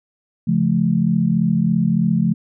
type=chord; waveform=sine; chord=Db augmented; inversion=none; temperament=just; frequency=138.59 / 173.24 / 216.5 Hz; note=Db3 / F3 / A3; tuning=0 / -14 / -28 cents; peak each=-22 / -17 / -18 dBFS; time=0.47-2.34 s; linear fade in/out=10 ms; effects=none